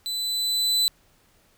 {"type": "tone with level ramp", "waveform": "40% pulse", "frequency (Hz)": 4000, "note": "B7", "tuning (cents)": 21, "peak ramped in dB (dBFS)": [-26, -17], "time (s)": [0.06, 0.88], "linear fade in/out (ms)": 0, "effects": ["pink hiss -61 dBFS RMS until 1.57 s"]}